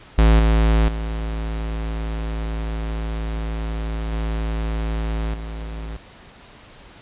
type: tone with level steps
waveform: square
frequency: 55 Hz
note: A1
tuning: in tune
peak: -11 / -14 / -24 / -22 / -29 dBFS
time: 0.18-5.97 s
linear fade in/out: 5 ms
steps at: 0.39 / 0.88 / 4.12 / 5.34 s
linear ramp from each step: 2 ms
effects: pink hiss -45 dBFS RMS until 7.01 s + resampled to 8000 Hz